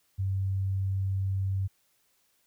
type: tone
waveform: sine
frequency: 96.4 Hz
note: G2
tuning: 28 cents flat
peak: -26 dBFS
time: 0.18-1.68 s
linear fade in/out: 20 ms
effects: white hiss -70 dBFS RMS until 2.46 s